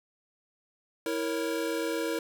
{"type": "chord", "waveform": "square", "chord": "A# diminished", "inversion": "second", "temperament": "equal with one note detuned", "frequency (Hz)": [327, 466.2, 554.4], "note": ["E4", "A#4", "C#5"], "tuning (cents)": [-14, 0, 0], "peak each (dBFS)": [-33, -33, -37], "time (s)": [1.06, 2.19], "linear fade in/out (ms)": 2, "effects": ["10-bit"]}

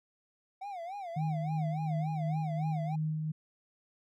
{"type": "tone with vibrato", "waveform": "triangle", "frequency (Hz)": 740, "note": "F#5", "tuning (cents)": 0, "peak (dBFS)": -36, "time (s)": [0.61, 2.96], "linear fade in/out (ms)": 10, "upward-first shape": "sine", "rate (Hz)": 3.5, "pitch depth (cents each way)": 180}
{"type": "tone with tremolo", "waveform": "sine", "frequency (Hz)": 155.56, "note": "D#3", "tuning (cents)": 0, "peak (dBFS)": -29, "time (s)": [1.16, 3.32], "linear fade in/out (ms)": 10, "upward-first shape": "sine", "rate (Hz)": 2.8, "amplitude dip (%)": 30}
{"effects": []}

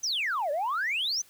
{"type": "exponential two-way sweep", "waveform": "sine", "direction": "down then up", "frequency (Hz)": [6310, 554, 6310], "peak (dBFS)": -25, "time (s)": [0.03, 1.22], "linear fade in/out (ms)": 10, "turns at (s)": 0.51, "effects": ["tanh soft clip ceiling -23 dBFS", "white hiss -58 dBFS RMS until 1.29 s"]}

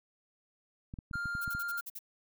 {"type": "clicks", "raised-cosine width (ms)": 5, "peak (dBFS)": -29, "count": 8, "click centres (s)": [0.939, 0.988, 1.112, 1.156, 1.257, 1.352, 1.478, 1.55]}
{"type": "tone", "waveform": "triangle", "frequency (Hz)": 1400, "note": "F6", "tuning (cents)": 4, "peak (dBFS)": -32, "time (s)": [1.13, 1.81], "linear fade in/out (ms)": 10}
{"type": "noise bursts", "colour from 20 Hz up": "violet", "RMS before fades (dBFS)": -42, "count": 7, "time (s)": [1.41, 1.991], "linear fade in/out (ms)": 10, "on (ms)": 41, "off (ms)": 49}
{"effects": []}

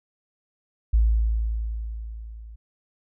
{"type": "tone with level ramp", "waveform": "sine", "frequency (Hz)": 55.3, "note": "A1", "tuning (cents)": 9, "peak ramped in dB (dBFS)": [-14, -39], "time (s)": [0.93, 2.56], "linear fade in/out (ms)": 10, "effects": []}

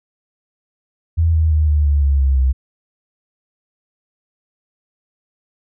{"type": "tone with pitch steps", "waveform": "sine", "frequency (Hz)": [82.41, 79.69, 77.07, 74.53, 72.07, 69.7, 67.4, 65.18], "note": ["E2", "D#2", "D#2", "D2", "D2", "C#2", "C#2", "C2"], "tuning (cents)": [0, 42, -16, 26, -32, 10, -48, -6], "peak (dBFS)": -11, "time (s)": [1.17, 2.53], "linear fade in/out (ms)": 20, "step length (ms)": 170, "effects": []}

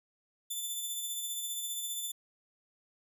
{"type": "tone with tremolo", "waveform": "10% pulse", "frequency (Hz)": 3520, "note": "A7", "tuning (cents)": 0, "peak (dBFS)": -26, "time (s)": [0.5, 2.12], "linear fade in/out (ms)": 10, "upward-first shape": "sine", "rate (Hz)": 15, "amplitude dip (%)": 35, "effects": []}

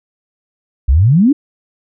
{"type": "exponential sweep", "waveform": "sine", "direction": "up", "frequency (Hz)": [58, 308.4], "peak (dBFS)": -6, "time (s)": [0.88, 1.33], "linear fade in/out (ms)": 10, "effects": []}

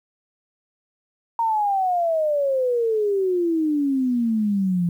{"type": "exponential sweep", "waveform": "sine", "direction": "down", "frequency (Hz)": [932.3, 169.8], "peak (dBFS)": -18, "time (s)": [1.39, 4.89], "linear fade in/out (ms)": 2, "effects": ["9-bit"]}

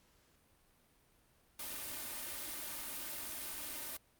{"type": "noise with comb filter", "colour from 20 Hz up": "white", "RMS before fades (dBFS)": -43, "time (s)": [1.59, 3.97], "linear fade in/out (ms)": 5, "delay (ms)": 3.3, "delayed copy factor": 0.6, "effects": ["pink hiss -70 dBFS RMS until 4.19 s", "Opus 48 kbps"]}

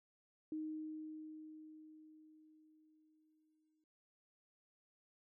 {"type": "tone with exponential decay", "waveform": "sine", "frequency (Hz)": 311.1, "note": "D#4", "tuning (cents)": 0, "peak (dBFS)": -39, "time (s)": [0.52, 3.84], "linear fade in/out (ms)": 2, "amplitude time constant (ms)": 720, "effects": []}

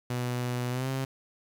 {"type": "tone with pitch glide", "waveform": "sawtooth", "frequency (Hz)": [123.47, 133.1], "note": ["B2", "C3"], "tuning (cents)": [0, 30], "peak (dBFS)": -25, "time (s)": [0.1, 1.05], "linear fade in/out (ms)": 5, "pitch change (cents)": 130, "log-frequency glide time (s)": [0.7, 0.89], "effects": ["9-bit"]}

